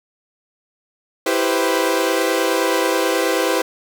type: chord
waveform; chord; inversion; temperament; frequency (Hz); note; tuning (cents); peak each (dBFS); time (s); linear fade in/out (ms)
sawtooth; C major seventh; first; equal with one note detuned; 329.6 / 390.2 / 493.9 / 523.3; E4 / G4 / B4 / C5; 0 / -8 / 0 / 0; -18; 1.26-3.62; 5
effects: none